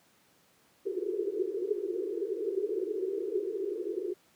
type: band-pass noise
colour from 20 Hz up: white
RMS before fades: -33 dBFS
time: 0.85-4.14 s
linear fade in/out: 20 ms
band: 350 to 440 Hz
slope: 96 dB/octave
effects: pink hiss -65 dBFS RMS until 4.35 s + high-pass 150 Hz 12 dB/octave